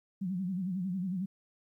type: tone with vibrato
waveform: sine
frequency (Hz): 185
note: F#3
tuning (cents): 0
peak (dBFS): -31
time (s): 0.21-1.26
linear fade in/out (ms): 10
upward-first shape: sine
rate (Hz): 11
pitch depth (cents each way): 110
effects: 12-bit